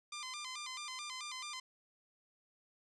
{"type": "tone with vibrato", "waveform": "10% pulse", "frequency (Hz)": 1108.7, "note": "C#6", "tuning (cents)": 0, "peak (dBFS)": -34, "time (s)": [0.12, 1.6], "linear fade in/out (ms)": 5, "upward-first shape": "square", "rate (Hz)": 4.6, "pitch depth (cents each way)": 130, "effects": ["resampled to 24000 Hz"]}